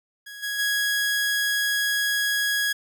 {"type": "tone with level steps", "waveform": "sawtooth", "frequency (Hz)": 1661.2, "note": "G#6", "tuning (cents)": 0, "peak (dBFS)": [-34, -23, -18], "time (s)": [0.26, 2.73], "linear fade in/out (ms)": 10, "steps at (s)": [0.42, 0.58], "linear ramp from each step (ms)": 20, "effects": []}